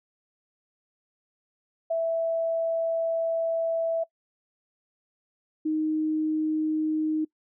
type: tone pair in turn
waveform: sine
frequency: 659.3 / 311.1 Hz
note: E5 / D#4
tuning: 0 / 0 cents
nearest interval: octave + minor second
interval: 1300 cents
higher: first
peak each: -23 dBFS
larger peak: neither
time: 1.9-4.04 / 5.65-7.25 s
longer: first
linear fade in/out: 10 ms
effects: noise-tail reverb RT60 0.1 s tail -23 dB re dry